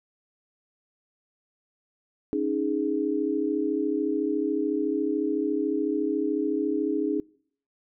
sine chord, C# suspended second, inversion none, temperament equal, 277.2 / 311.1 / 415.3 Hz, C#4 / D#4 / G#4, 0 / 0 / 0 cents, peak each -29 / -27 / -28 dBFS, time 2.33-7.2 s, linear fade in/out 0 ms, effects noise-tail reverb RT60 0.6 s tail -25 dB re dry

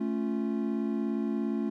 triangle chord, A augmented, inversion none, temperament equal with one note detuned, 220 / 277.2 / 348.2 Hz, A3 / C#4 / E#4, 0 / 0 / -5 cents, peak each -28 / -31 / -33 dBFS, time 0-1.7 s, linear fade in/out 10 ms, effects none

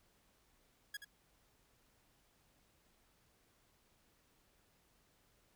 sawtooth tone with echo, 1661.2 Hz, G#6, in tune, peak -38 dBFS, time 0.94-0.97 s, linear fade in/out 5 ms, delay 77 ms, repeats 1, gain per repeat -8 dB, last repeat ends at 1.047 s, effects pink hiss -73 dBFS RMS until 5.55 s

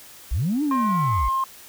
sine linear two-way sweep, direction up then down, 43.65 to 307.1 to 43.65 Hz, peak -19 dBFS, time 0.31-1.29 s, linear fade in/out 10 ms, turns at 0.63 s
sine tone, 1063 Hz, C6, 27 cents sharp, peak -19 dBFS, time 0.71-1.44 s, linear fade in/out 2 ms
effects tanh soft clip ceiling -15 dBFS + white hiss -45 dBFS RMS until 1.68 s

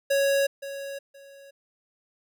square tone with echo, 554.4 Hz, C#5, in tune, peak -21 dBFS, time 0.1-0.47 s, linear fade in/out 10 ms, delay 520 ms, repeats 2, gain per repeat -13 dB, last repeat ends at 1.51 s, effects none

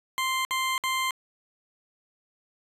20% pulse tone bursts, 1046.5 Hz, C6, in tune, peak -20 dBFS, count 3, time 0.18-1.108 s, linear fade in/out 0 ms, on 270 ms, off 59 ms, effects resampled to 32000 Hz

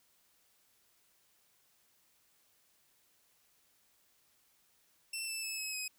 15% pulse tone with pitch steps, 2684 / 2644 / 2605 / 2566 / 2528 Hz, E7 / E7 / E7 / E7 / D#7, +31 / +5 / -21 / -47 / +27 cents, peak -30 dBFS, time 5.13-5.88 s, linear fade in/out 5 ms, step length 150 ms, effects white hiss -71 dBFS RMS until 5.98 s

